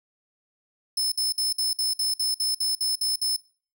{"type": "tone bursts", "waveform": "sawtooth", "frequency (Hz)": 5240, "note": "E8", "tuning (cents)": -11, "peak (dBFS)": -20, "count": 12, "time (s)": [0.97, 3.364], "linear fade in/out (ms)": 5, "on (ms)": 150, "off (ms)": 54, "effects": ["noise-tail reverb RT60 0.4 s tail -20 dB re dry"]}